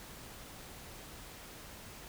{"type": "silence", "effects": ["pink hiss -50 dBFS RMS until 2.08 s"]}